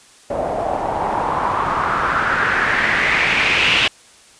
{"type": "noise with low-pass filter sweep", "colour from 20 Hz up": "white", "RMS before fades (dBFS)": -18, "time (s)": [0.3, 3.88], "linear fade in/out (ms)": 5, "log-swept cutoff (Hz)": [610, 2900], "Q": 3.9, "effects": ["white hiss -47 dBFS RMS until 4.39 s", "resampled to 22050 Hz"]}